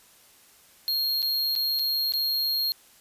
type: tone with dropouts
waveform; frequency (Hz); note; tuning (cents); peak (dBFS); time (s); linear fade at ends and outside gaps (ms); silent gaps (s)
square; 4248; C8; +25; -24; 0.88-2.72; 0; 1.22-1.227 / 1.553-1.561 / 1.79-1.794 / 2.122-2.137
effects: white hiss -56 dBFS RMS until 3 s + resampled to 32000 Hz